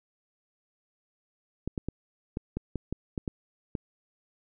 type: clicks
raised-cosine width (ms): 3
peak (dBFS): -18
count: 10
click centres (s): 1.676 / 1.778 / 1.886 / 2.371 / 2.57 / 2.757 / 2.926 / 3.178 / 3.278 / 3.752
effects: none